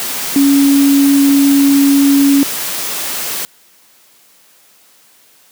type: tone in noise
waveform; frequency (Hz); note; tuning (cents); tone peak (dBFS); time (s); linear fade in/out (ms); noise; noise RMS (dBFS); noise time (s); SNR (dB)
sine; 279.3; C#4; +13; -6; 0.36-2.43; 0; white; -20; 0-3.45; +11
effects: white hiss -48 dBFS RMS until 5.51 s + high-pass 150 Hz 12 dB/octave